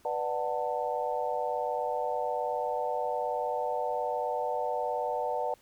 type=chord; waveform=sine; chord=B minor seventh; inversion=none; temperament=just; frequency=493.9 / 592.7 / 740.8 / 889 Hz; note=B4 / D5 / F#5 / A5; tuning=0 / +16 / +2 / +18 cents; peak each=-34 dBFS; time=0.05-5.54 s; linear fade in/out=2 ms; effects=pink hiss -62 dBFS RMS until 5.61 s